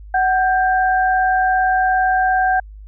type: tone pair together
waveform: sine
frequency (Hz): 747.1 / 1583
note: F#5 / G6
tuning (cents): +17 / +17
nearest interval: octave + minor second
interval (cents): 1300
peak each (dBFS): -14 / -19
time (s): 0.14-2.6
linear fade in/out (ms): 5
effects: added 51 Hz sine -34 dBFS peak until 2.87 s